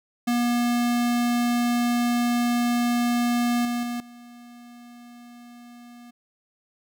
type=tone with level steps; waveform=square; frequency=240.2 Hz; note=B3; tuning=48 cents flat; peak=-21 / -25 / -28 / -44 dBFS; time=0.27-6.11 s; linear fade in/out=10 ms; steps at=3.65 / 3.83 / 4 s; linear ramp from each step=2 ms; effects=none